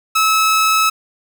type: tone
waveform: sawtooth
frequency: 1297 Hz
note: E6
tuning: 28 cents flat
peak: -8 dBFS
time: 0.15-0.9 s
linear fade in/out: 10 ms
effects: none